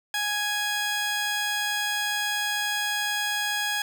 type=tone pair together; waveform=15% pulse; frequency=830.6 / 1661.2 Hz; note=G#5 / G#6; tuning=0 / 0 cents; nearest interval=octave; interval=1200 cents; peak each=-23 dBFS; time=0.14-3.82 s; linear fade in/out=2 ms; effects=none